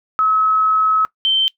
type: tone pair in turn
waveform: sine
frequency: 1286 / 3110 Hz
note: E6 / G7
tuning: -43 / -14 cents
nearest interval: octave + minor third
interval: 1529 cents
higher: second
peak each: -12 dBFS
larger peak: neither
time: 0.19-1.05 / 1.25-1.48 s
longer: first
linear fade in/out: 0 ms
effects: noise-tail reverb RT60 0.1 s tail -20 dB re dry